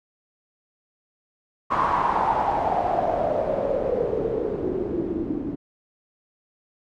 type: noise with low-pass filter sweep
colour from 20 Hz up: white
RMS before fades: -24 dBFS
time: 1.7-5.56 s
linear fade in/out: 20 ms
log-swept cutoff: 1100 to 290 Hz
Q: 6.3
effects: none